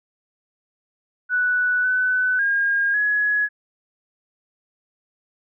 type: tone with pitch steps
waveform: sine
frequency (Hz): 1482 / 1504 / 1621 / 1682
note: F#6 / F#6 / G#6 / G#6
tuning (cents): +2 / +28 / -42 / +22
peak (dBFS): -17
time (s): 1.29-3.49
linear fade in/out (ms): 50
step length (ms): 550
effects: none